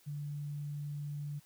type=tone; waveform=sine; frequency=145.9 Hz; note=D3; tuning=11 cents flat; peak=-37 dBFS; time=0.06-1.4 s; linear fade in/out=20 ms; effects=white hiss -65 dBFS RMS until 1.45 s